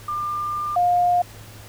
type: tone pair in turn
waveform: sine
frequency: 1197 / 709.3 Hz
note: D6 / F5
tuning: +33 / +27 cents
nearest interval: major sixth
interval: 906 cents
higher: first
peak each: -23 / -15 dBFS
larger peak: second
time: 0.08-0.76 / 0.76-1.22 s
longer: first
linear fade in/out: 5 ms
effects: added 106 Hz sine -42 dBFS peak until 1.68 s + pink hiss -44 dBFS RMS until 1.68 s